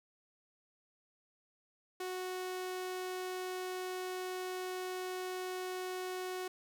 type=tone; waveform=sawtooth; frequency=368.5 Hz; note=F#4; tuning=7 cents flat; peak=-34 dBFS; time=2-6.48 s; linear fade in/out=5 ms; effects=none